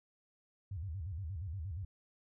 sine tone with vibrato, 87.31 Hz, F2, in tune, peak -38 dBFS, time 0.71-1.85 s, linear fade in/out 5 ms, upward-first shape square, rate 8.5 Hz, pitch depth 210 cents each way, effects none

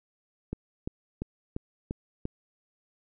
click train, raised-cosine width 3 ms, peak -19 dBFS, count 6, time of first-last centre 0.53-2.254 s, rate 2.9 Hz, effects none

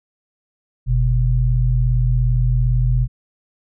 sine tone pair together, 46.86 / 124.3 Hz, F#1 / B2, +23 / +12 cents, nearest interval octave + perfect fourth, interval 1689 cents, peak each -16 dBFS, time 0.86-3.08 s, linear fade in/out 50 ms, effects none

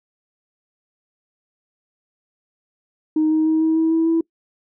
sine tone with pitch steps, 311.1 / 314 / 316.9 / 319.8 / 322.8 / 325.8 / 328.8 Hz, D#4 / D#4 / D#4 / D#4 / E4 / E4 / E4, 0 / +16 / +32 / +48 / -36 / -20 / -4 cents, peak -13 dBFS, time 3.16-4.21 s, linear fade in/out 5 ms, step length 150 ms, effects noise-tail reverb RT60 0.1 s tail -24 dB re dry + tanh soft clip ceiling -11 dBFS

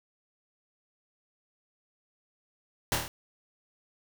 pink noise with echo, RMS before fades -27 dBFS, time 2.92-2.95 s, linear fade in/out 0 ms, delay 26 ms, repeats 5, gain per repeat -3 dB, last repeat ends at 3.08 s, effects none

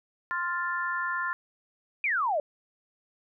sine chord, F major, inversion second, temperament equal, 1046.5 / 1396.9 / 1760 Hz, C6 / F6 / A6, 0 / 0 / 0 cents, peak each -32 dBFS, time 0.31-1.33 s, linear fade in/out 0 ms
sine exponential sweep, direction down, 2489 to 561 Hz, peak -24 dBFS, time 2.04-2.4 s, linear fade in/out 2 ms
effects none

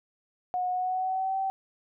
sine tone with pitch glide, 728 to 771.3 Hz, F#5 to G5, -28 to -28 cents, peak -26 dBFS, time 0.54-1.5 s, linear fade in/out 0 ms, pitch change +100 cents, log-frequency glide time 0.7-1.38 s, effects none

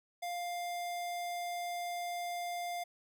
square tone, 701 Hz, F5, 6 cents sharp, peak -37 dBFS, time 0.22-2.84 s, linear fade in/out 10 ms, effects none

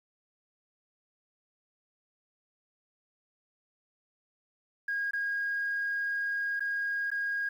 sine tone with dropouts, 1633 Hz, G#6, 30 cents flat, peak -28 dBFS, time 4.88-7.49 s, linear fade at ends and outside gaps 5 ms, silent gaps 5.11-5.133 / 6.596-6.605 / 7.104-7.115 s, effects tanh soft clip ceiling -24 dBFS + 10-bit

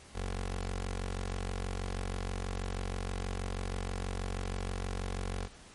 15% pulse tone with notch filter, 46.25 Hz, F#1, in tune, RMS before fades -36 dBFS, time 0.13-5.49 s, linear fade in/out 50 ms, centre 140 Hz, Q 1.1, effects pink hiss -54 dBFS RMS until 5.74 s + MP3 48 kbps

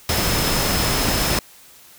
sine tone in noise, 5190 Hz, E8, 28 cents flat, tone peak -28 dBFS, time 0.09-1.39 s, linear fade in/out 2 ms, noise pink, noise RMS -20 dBFS, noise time 0.09-1.39 s, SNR -11 dB, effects white hiss -47 dBFS RMS until 1.98 s

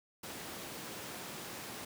pink high-pass noise, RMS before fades -45 dBFS, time 0.23-1.85 s, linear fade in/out 5 ms, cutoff 160 Hz, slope 12 dB/octave, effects none

